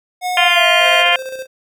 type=tone with pitch glide; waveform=square; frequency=727 to 647.7 Hz; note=F#5 to E5; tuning=-31 to -31 cents; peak=-18 dBFS; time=0.21-1.05 s; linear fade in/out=50 ms; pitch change=-200 cents; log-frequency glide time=0.45-0.66 s
type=harmonic tone; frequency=349.2 Hz; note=F4; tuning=in tune; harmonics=2 / 3 / 4 / 5 / 6 / 7 / 8 / 9; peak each=-17 / -21 / -22 / -19 / -19 / -17 / -20 / -17 dBFS; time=0.37-1.16 s; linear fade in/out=2 ms
type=tone with tremolo; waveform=square; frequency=523.3 Hz; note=C5; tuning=in tune; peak=-24 dBFS; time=0.79-1.47 s; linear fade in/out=50 ms; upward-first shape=square; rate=15 Hz; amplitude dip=45%
effects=none